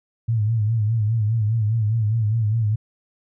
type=tone with vibrato; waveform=sine; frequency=110 Hz; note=A2; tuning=in tune; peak=-17 dBFS; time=0.28-2.76 s; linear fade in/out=10 ms; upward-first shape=sine; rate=4.9 Hz; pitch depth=95 cents each way; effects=none